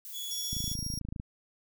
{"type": "noise", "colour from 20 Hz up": "violet", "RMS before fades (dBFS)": -43, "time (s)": [0.05, 0.74], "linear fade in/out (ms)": 0}
{"type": "tone", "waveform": "sawtooth", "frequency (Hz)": 3384, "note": "G#7", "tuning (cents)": 32, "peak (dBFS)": -34, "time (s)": [0.12, 0.76], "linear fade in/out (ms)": 50}
{"type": "tone with tremolo", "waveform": "sawtooth", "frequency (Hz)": 5600, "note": "F8", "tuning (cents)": 4, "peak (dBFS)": -32, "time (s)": [0.31, 0.99], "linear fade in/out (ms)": 2, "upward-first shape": "square", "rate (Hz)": 15, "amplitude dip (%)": 25}
{"type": "click train", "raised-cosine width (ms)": 5, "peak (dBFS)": -25, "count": 19, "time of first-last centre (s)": [0.53, 1.199], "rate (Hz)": 26.9}
{"effects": []}